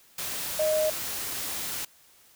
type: tone in noise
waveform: sine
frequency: 620 Hz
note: D#5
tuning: 6 cents flat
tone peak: -22 dBFS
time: 0.59-0.9 s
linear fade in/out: 5 ms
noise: white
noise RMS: -33 dBFS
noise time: 0.18-1.85 s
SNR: +8 dB
effects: white hiss -58 dBFS RMS until 2.35 s